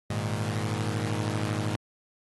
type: chord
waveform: sawtooth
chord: Ab suspended second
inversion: none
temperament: equal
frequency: 103.83 / 116.54 / 155.56 Hz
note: Ab2 / Bb2 / Eb3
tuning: 0 / 0 / 0 cents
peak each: -26 / -28 / -31 dBFS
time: 0.1-1.76 s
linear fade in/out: 5 ms
effects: AAC 32 kbps